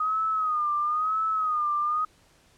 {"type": "tone with vibrato", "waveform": "sine", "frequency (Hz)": 1244.5, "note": "D#6", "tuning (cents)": 0, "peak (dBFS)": -23, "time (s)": [0, 2.05], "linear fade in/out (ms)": 5, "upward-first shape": "sine", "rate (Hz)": 1, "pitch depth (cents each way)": 83, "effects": ["pink hiss -60 dBFS RMS until 2.57 s", "low-pass 10000 Hz 12 dB/octave"]}